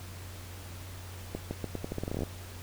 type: accelerating click train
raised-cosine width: 2 ms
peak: -20 dBFS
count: 16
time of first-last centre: 1.35-2.234 s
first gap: 160 ms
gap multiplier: 0.83
effects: added 91 Hz sine -43 dBFS peak until 2.62 s + pink hiss -48 dBFS RMS until 2.62 s